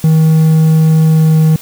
triangle tone with pitch glide, 158.7 to 157.79 Hz, D#3 to D#3, +35 to +25 cents, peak -3 dBFS, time 0.04-1.56 s, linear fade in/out 2 ms, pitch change -10 cents, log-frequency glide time 1.08-1.4 s, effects white hiss -33 dBFS RMS until 1.61 s

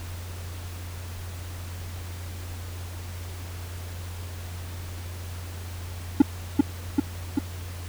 triangle tone with echo, 283 Hz, C#4, 36 cents sharp, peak -7 dBFS, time 6.2-6.22 s, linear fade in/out 5 ms, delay 390 ms, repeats 3, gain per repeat -3 dB, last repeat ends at 7.39 s, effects added 88 Hz sine -34 dBFS peak until 7.88 s + pink hiss -43 dBFS RMS until 7.88 s

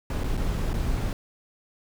brown noise with dropouts, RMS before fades -26 dBFS, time 0.1-1.13 s, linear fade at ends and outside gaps 1 ms, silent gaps 0.236-0.242 / 0.369-0.375 / 0.732-0.74 s, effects none

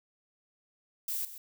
violet noise with echo, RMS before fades -34 dBFS, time 1.08-1.25 s, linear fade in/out 2 ms, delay 130 ms, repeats 1, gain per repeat -12 dB, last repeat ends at 1.38 s, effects none

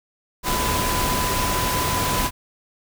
sine tone in noise, 1000 Hz, B5, 21 cents sharp, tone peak -25 dBFS, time 0.43-2.31 s, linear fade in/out 50 ms, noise pink, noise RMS -23 dBFS, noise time 0.43-2.31 s, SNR -5 dB, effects none

